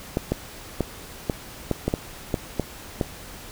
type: clicks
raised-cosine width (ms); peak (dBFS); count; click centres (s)
2; -8; 10; 0.171 / 0.32 / 0.807 / 1.298 / 1.713 / 1.88 / 1.939 / 2.342 / 2.597 / 3.012
effects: pink hiss -41 dBFS RMS until 3.51 s